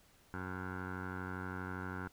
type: tone with low-pass filter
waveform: 15% pulse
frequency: 92.5 Hz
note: F#2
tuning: in tune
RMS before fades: -42 dBFS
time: 0.34-2.08 s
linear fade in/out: 0 ms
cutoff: 1400 Hz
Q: 6.2
effects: pink hiss -66 dBFS RMS until 2.12 s